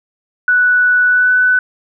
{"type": "tone with pitch glide", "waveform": "sine", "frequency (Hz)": [1480, 1497.2], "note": ["F#6", "F#6"], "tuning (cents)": [0, 20], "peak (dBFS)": -8, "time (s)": [0.48, 1.59], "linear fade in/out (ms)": 2, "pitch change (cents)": 20, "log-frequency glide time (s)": [1.07, 1.32], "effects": []}